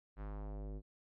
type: tone with low-pass filter sweep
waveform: square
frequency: 51.2 Hz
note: G#1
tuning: 24 cents flat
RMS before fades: -44 dBFS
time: 0.16-0.82 s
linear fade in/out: 50 ms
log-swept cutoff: 1600 to 390 Hz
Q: 1.4
effects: none